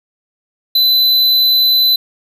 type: tone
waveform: square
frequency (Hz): 4015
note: B7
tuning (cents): +28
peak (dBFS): -9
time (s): 0.75-1.96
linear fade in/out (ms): 5
effects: none